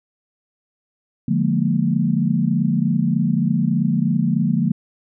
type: chord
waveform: sine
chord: Bb dominant seventh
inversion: first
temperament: just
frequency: 145.68 / 174.81 / 209.8 / 233.1 Hz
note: D3 / F3 / Ab3 / Bb3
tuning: -14 / +2 / +18 / 0 cents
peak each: -22 / -20 / -22 / -21 dBFS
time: 1.28-4.72 s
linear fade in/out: 5 ms
effects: none